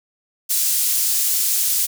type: high-pass noise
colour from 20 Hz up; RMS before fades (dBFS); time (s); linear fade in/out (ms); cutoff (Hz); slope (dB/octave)
pink; -19; 0.49-1.87; 20; 7400; 12
effects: none